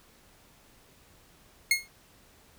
sawtooth tone with exponential decay, 2157 Hz, C#7, 48 cents flat, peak -14 dBFS, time 1.71-1.88 s, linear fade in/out 2 ms, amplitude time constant 35 ms, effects pink hiss -59 dBFS RMS until 2.58 s

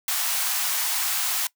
white high-pass noise, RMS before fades -25 dBFS, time 0.08-1.47 s, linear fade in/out 2 ms, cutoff 700 Hz, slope 48 dB/octave, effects noise-tail reverb RT60 0.1 s tail -21 dB re dry

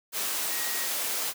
sine tone in noise, 1892 Hz, A#6, 25 cents sharp, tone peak -38 dBFS, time 0.49-0.89 s, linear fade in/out 50 ms, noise white, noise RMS -30 dBFS, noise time 0.12-1.34 s, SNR -11 dB, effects high-pass 300 Hz 12 dB/octave

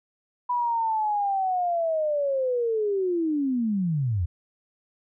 sine linear sweep, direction down, 987.8 to 78.7 Hz, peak -22 dBFS, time 0.49-4.26 s, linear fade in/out 10 ms, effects none

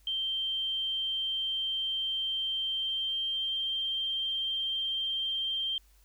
sine tone with pitch glide, 3140 to 3158 Hz, G7 to G7, +2 to +12 cents, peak -29 dBFS, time 0.07-5.78 s, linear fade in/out 2 ms, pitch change +10 cents, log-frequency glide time 2.74-3.62 s, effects added 50 Hz sine -59 dBFS peak until 6.04 s + white hiss -67 dBFS RMS until 6.04 s

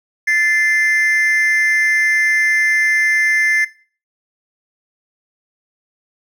triangle tone pair together, 1753 / 2082 Hz, A6 / C7, -7 / -9 cents, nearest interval minor third, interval 298 cents, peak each -13 dBFS, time 0.27-3.65 s, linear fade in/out 10 ms, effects noise-tail reverb RT60 0.4 s tail -17 dB re dry + tanh soft clip ceiling -5 dBFS

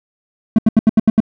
triangle tone bursts, 220 Hz, A3, in tune, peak -4 dBFS, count 7, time 0.56-1.203 s, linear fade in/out 2 ms, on 25 ms, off 78 ms, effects none

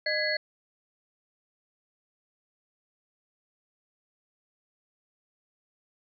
sine tone cluster, 612 / 1665 / 2012 / 4363 Hz, D#5 / G#6 / B6 / C#8, -29 / +4 / +32 / -28 cents, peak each -31 dBFS, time 0.06-0.37 s, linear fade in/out 5 ms, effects none

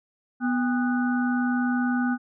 harmonic tone with a mistuned harmonic, 246.9 Hz, B3, in tune, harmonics 1 / 3 / 5 / 6, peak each -22 / -33 / -37 / -31 dBFS, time 0.4-2.18 s, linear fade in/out 50 ms, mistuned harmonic 3, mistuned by +140 cents, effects none

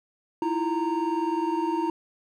triangle tone cluster, 321.1 / 340.8 / 925 Hz, E4 / F4 / A#5, -45 / -42 / -14 cents, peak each -26 dBFS, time 0.42-1.9 s, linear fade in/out 2 ms, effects tanh soft clip ceiling -13 dBFS

